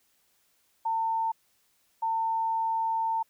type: tone pair in turn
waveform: sine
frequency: 900 / 900 Hz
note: A5 / A5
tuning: +39 / +39 cents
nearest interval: unison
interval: 0 cents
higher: neither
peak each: -25 dBFS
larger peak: neither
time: 0.85-1.32 / 2.02-3.23 s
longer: second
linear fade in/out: 10 ms
effects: white hiss -69 dBFS RMS until 3.29 s